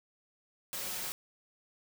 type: noise with comb filter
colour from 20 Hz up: white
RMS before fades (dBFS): -38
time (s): 0.73-1.12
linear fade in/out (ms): 0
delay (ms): 5.5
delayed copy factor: +0.7
effects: none